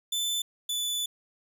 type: tone pair in turn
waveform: sawtooth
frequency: 3520 / 3482 Hz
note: A7 / A7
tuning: 0 / -19 cents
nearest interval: unison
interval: 19 cents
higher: first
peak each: -24 / -25 dBFS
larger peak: first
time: 0.12-0.42 / 0.69-1.06 s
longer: second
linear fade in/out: 5 ms
effects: none